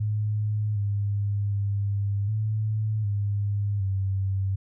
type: tone with pitch steps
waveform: sine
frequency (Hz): 105.9 / 101.6 / 100.6 / 108 / 101.7 / 96.7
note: G#2 / G#2 / G2 / A2 / G#2 / G2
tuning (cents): +34 / -38 / +45 / -32 / -36 / -23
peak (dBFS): -23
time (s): 0-4.56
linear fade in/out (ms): 10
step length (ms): 760
effects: none